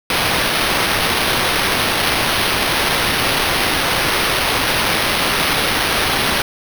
violet noise with sample-and-hold, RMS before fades -17 dBFS, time 0.1-6.42 s, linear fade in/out 2 ms, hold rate 7350 Hz, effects none

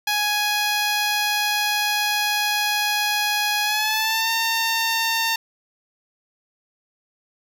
10% pulse tone with pitch glide, 833 to 908.4 Hz, G#5 to A#5, +5 to -45 cents, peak -11 dBFS, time 0.07-5.36 s, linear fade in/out 5 ms, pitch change +150 cents, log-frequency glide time 3.63-4.3 s, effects none

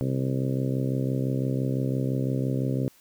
harmonic tone, 65.9 Hz, C2, 13 cents sharp, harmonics 2 / 3 / 4 / 5 / 6 / 7 / 8 / 9, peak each -26 / -34 / -30 / -37 / -36 / -38 / -37 / -43 dBFS, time 0.01-2.88 s, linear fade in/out 0 ms, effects white hiss -58 dBFS RMS until 3 s

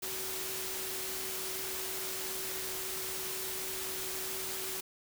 sine tone in noise, 377.9 Hz, F#4, 37 cents sharp, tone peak -45 dBFS, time 0.02-4.81 s, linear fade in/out 10 ms, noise white, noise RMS -38 dBFS, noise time 0.02-4.81 s, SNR -10 dB, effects none

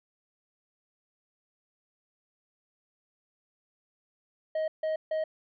triangle tone bursts, 629 Hz, D#5, 19 cents sharp, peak -25 dBFS, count 3, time 4.55-5.24 s, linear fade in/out 5 ms, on 130 ms, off 150 ms, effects resampled to 11025 Hz

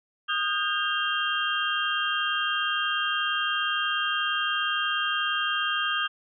sine tone cluster, 1237 / 1449 / 1600 / 2782 / 3183 Hz, D#6 / F#6 / G6 / F7 / G7, -10 / -37 / +35 / -7 / +26 cents, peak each -29 / -37 / -29 / -32 / -30 dBFS, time 0.28-6.08 s, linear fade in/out 20 ms, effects none

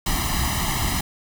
pink noise with comb filter, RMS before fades -23 dBFS, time 0.06-1.01 s, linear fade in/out 5 ms, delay 1 ms, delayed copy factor +1, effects none

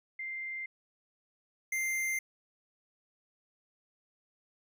sine / square tone pair in turn, 2093 / 2093 Hz, C7 / C7, 0 / 0 cents, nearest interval unison, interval 0 cents, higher neither, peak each -36 / -31 dBFS, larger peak second, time 0.19-0.66 / 1.72-2.19 s, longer neither, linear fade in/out 5 ms, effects none

